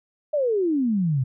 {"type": "exponential sweep", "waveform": "sine", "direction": "down", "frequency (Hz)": [622.3, 123.47], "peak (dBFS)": -19, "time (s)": [0.33, 1.24], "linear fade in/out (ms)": 10, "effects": []}